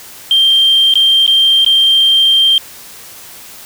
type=tone with dropouts; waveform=sine; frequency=3168 Hz; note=G7; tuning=18 cents sharp; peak=-5 dBFS; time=0.31-2.58 s; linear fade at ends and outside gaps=1 ms; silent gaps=0.939-0.955 / 1.264-1.277 / 1.647-1.663 s; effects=tanh soft clip ceiling -2 dBFS + white hiss -34 dBFS RMS until 3.65 s